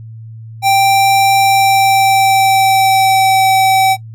square tone with pitch glide, 784 to 767.4 Hz, G5 to G5, 0 to -37 cents, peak -8 dBFS, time 0.62-3.97 s, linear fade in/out 50 ms, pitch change -37 cents, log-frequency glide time 1.38-3.5 s, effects noise-tail reverb RT60 0.1 s tail -20 dB re dry + added 112 Hz sine -28 dBFS peak until 4.14 s

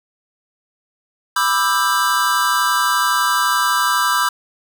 square chord, E minor seventh, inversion second, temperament just, 988.9 / 1186.7 / 1318.5 / 1582.2 Hz, B5 / D6 / E6 / G6, +2 / +18 / 0 / +16 cents, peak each -21 dBFS, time 1.36-4.29 s, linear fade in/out 5 ms, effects none

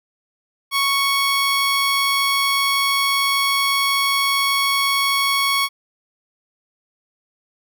15% pulse tone, 1108.7 Hz, C#6, in tune, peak -10 dBFS, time 0.71-5.69 s, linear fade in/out 50 ms, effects none

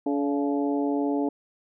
harmonic tone with a mistuned harmonic, 142.8 Hz, D3, 48 cents flat, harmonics 2 / 3 / 4 / 5 / 6, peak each -24 / -30 / -35 / -34 / -36 dBFS, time 0.06-1.29 s, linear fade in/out 5 ms, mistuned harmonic 5, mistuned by -55 cents, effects none

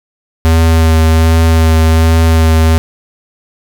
square tone with vibrato, 81 Hz, E2, 30 cents flat, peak -6 dBFS, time 0.45-2.78 s, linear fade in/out 0 ms, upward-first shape sine, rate 1.3 Hz, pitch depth 15 cents each way, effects none

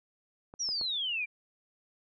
clicks, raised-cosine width 1 ms, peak -33 / -33 / -30 dBFS, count 3, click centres 0.539 / 0.689 / 0.813 s
sine exponential sweep, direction down, 5920 to 2326 Hz, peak -30 dBFS, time 0.59-1.26 s, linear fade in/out 20 ms
effects none

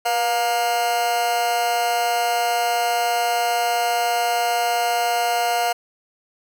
40% pulse tone with amplitude modulation, 709 Hz, F5, 26 cents sharp, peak -14 dBFS, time 0.05-5.73 s, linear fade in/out 10 ms, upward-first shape sine, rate 226 Hz, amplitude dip 80%, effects none

